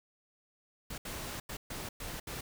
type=noise bursts at uneven times; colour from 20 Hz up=pink; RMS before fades=-41 dBFS; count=6; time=0.9-0.98 / 1.05-1.4 / 1.49-1.57 / 1.7-1.89 / 2-2.2 / 2.27-2.41 s; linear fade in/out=5 ms; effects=none